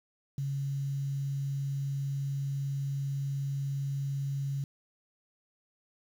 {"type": "tone with quantisation", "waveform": "sine", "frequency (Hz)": 138.6, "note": "C#3", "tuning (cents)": 0, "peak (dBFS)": -30, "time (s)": [0.38, 4.64], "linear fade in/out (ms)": 2, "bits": 9, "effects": []}